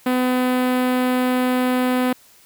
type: tone with notch filter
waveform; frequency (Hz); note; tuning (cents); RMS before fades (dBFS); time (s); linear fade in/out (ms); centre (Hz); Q
sawtooth; 252.4; B3; +38; -19; 0.06-2.13; 5; 6000; 0.68
effects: white hiss -51 dBFS RMS until 2.45 s